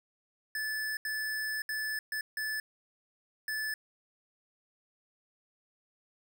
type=tone bursts at uneven times; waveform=square; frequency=1737 Hz; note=A6; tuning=23 cents flat; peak=-33 dBFS; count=6; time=0.55-0.97 / 1.05-1.62 / 1.69-1.99 / 2.12-2.21 / 2.37-2.6 / 3.48-3.74 s; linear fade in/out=2 ms; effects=none